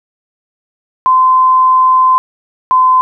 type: tone pair in turn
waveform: sine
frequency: 1031 / 1025.5 Hz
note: C6 / C6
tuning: -26 / -35 cents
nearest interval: unison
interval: 9 cents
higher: first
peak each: -5 dBFS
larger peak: neither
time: 1.06-2.18 / 2.71-3.01 s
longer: first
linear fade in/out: 0 ms
effects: none